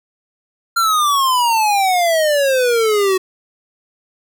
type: exponential sweep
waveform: square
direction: down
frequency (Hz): 1388 to 370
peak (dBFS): -13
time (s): 0.76-3.18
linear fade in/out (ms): 10
effects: none